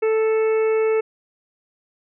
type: harmonic tone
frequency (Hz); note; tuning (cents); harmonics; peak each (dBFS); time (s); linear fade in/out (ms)
440; A4; 0; 1 / 2 / 3 / 4 / 5 / 6; -16 / -34 / -33 / -40 / -34 / -38; 0.02-1.01; 10
effects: none